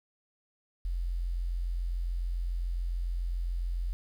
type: tone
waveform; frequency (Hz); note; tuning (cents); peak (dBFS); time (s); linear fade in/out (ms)
sine; 43.56; F1; -4; -29; 0.85-3.93; 0
effects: 10-bit